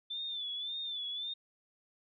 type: tone with vibrato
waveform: sine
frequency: 3520 Hz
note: A7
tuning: in tune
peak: -36 dBFS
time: 0.1-1.34 s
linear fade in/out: 10 ms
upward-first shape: sine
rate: 1.8 Hz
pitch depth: 77 cents each way
effects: none